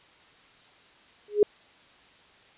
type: tone with exponential growth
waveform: sine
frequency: 415.3 Hz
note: G#4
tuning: in tune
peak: -11 dBFS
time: 1.28-1.43 s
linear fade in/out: 2 ms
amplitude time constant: 32 ms
effects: white hiss -56 dBFS RMS until 2.57 s + resampled to 8000 Hz